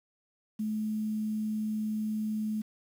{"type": "tone with quantisation", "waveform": "sine", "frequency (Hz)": 215.2, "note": "A3", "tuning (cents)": -38, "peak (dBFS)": -29, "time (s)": [0.59, 2.62], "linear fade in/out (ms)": 10, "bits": 9, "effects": []}